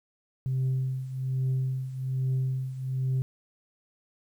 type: tone with tremolo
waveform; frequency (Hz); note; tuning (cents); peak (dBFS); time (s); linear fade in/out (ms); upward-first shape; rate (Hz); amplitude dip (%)
sine; 130.81; C3; 0; -21; 0.46-3.22; 0; triangle; 1.2; 80
effects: tanh soft clip ceiling -22 dBFS + 10-bit